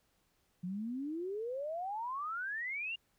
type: exponential sweep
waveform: sine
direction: up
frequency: 173 to 2858 Hz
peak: -36 dBFS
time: 0.63-2.96 s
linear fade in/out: 10 ms
effects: pink hiss -75 dBFS RMS until 3.18 s